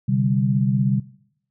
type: chord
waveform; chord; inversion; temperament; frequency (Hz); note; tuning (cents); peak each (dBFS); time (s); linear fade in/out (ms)
sine; C suspended second; none; just; 130.81 / 147.16 / 196.22; C3 / D3 / G3; 0 / +4 / +2; -19 / -24 / -21; 0.08-1; 10
effects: noise-tail reverb RT60 0.7 s tail -20 dB re dry